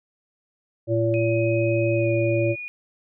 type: harmonic tone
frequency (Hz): 114.1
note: A#2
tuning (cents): -37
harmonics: 1 / 3 / 5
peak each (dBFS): -23 / -23 / -23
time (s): 0.87-2.56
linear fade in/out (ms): 50
type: tone with pitch glide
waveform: sine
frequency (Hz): 2515 to 2450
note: D#7 to D#7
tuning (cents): +18 to -27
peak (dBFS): -31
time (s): 1.14-2.68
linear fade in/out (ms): 0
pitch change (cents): -45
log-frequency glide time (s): 1.94-2.09
effects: none